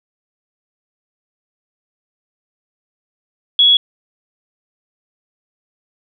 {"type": "tone", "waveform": "sine", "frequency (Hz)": 3357, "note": "G#7", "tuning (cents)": 18, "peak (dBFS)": -7, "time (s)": [3.59, 3.77], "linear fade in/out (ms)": 2, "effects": []}